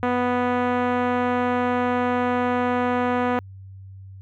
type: tone with low-pass filter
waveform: 5% pulse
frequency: 246.9 Hz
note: B3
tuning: in tune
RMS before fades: -22 dBFS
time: 0.03-3.39 s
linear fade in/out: 0 ms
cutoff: 1000 Hz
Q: 0.56
effects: added 96 Hz sine -38 dBFS peak until 4.21 s